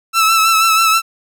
sawtooth tone with vibrato, 1319 Hz, E6, 1 cent sharp, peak -6 dBFS, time 0.13-1.02 s, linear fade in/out 50 ms, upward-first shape sine, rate 6.2 Hz, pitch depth 34 cents each way, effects none

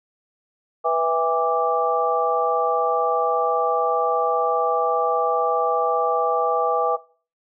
sine tone cluster, 492.2 / 656 / 811 / 1171 Hz, B4 / E5 / G#5 / D6, -6 / -9 / -41 / -5 cents, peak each -23 dBFS, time 0.84-6.97 s, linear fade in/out 20 ms, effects noise-tail reverb RT60 0.4 s tail -20 dB re dry

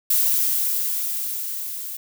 violet noise with level ramp, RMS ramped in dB -18 to -32 dBFS, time 0.1-1.97 s, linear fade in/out 5 ms, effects none

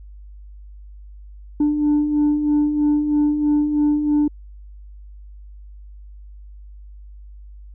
sine beating tone pair, 293.7 / 296.8 Hz, D4 / D4, 0 / +18 cents, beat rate 3.1 Hz, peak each -22 / -14 dBFS, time 1.6-4.28 s, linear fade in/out 5 ms, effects tanh soft clip ceiling -12 dBFS + added 50 Hz sine -37 dBFS peak until 7.74 s

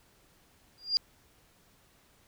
sine tone with exponential growth, 4808 Hz, D8, 40 cents sharp, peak -19 dBFS, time 0.78-0.97 s, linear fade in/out 0 ms, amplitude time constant 40 ms, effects pink hiss -64 dBFS RMS until 2.27 s

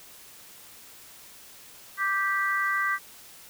sine chord, G major, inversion second, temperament just, 1176 / 1568 / 1960 Hz, D6 / G6 / B6, +2 / 0 / -14 cents, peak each -28 dBFS, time 1.97-2.99 s, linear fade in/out 50 ms, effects white hiss -49 dBFS RMS until 3.49 s

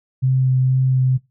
sine tone with vibrato, 130 Hz, C3, 11 cents flat, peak -13 dBFS, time 0.22-1.18 s, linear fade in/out 20 ms, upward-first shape sine, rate 2.1 Hz, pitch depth 11 cents each way, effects noise-tail reverb RT60 0.2 s tail -19 dB re dry

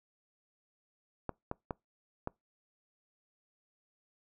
clicks, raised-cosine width 1 ms, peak -21 dBFS, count 4, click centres 1.293 / 1.514 / 1.708 / 2.274 s, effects noise-tail reverb RT60 0.2 s tail -25 dB re dry

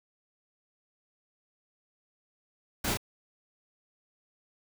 pink noise with echo, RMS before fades -31 dBFS, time 2.84-2.94 s, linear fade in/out 5 ms, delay 33 ms, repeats 1, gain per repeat -2 dB, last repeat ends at 2.973 s, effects none

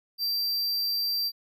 square tone, 4701 Hz, D8, 1 cent sharp, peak -26 dBFS, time 0.18-1.32 s, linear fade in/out 50 ms, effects none

